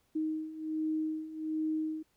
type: beating tone pair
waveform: sine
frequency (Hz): 312.2 / 313.5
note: D#4 / D#4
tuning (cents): +6 / +13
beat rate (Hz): 1.3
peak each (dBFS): -37 / -33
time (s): 0.15-2.03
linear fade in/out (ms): 10
effects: pink hiss -73 dBFS RMS until 2.16 s